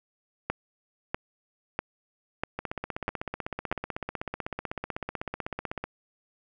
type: two click trains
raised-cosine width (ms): 0.5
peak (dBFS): -17 / -12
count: 53 / 6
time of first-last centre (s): 2.59-5.84 / 0.5-3.726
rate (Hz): 16 / 1.55
effects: none